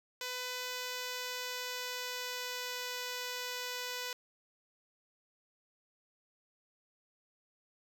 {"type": "tone with pitch glide", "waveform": "5% pulse", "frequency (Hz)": [500, 496.3], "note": ["B4", "B4"], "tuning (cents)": [21, 8], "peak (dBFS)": -26, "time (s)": [0.21, 4.13], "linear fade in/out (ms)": 2, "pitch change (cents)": -13, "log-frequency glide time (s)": [0.54, 2.9], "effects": []}